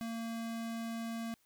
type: tone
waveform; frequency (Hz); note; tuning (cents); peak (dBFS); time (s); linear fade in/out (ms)
square; 228.6; A#3; -34; -38; 0.01-1.34; 0
effects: white hiss -72 dBFS RMS until 1.45 s